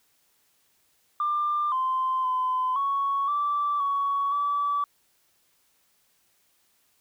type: tone with pitch steps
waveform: sine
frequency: 1192 / 1038 / 1021 / 1111 / 1165 / 1120 / 1152 Hz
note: D6 / C6 / C6 / C#6 / D6 / C#6 / D6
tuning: +25 / -14 / -43 / +4 / -14 / +18 / -34 cents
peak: -22 dBFS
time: 1.2-4.84 s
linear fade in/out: 2 ms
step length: 520 ms
effects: tanh soft clip ceiling -18 dBFS + white hiss -67 dBFS RMS until 7 s